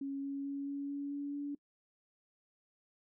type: tone with pitch steps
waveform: sine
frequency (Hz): 276 / 277.8 / 279.5 / 281.3 / 283.1 / 284.9 / 286.7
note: C#4 / C#4 / C#4 / C#4 / C#4 / C#4 / D4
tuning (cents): -7 / +4 / +14 / +26 / +37 / +48 / -42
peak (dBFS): -36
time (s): 0.01-1.55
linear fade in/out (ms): 5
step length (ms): 220
effects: noise-tail reverb RT60 0.1 s tail -23 dB re dry